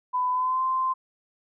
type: tone with pitch glide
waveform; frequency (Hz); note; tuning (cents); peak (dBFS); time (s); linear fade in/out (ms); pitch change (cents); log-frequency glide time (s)
sine; 1001 to 1040.5; B5 to C6; +23 to -10; -22; 0.13-0.94; 20; +67; 0.31-0.62
effects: none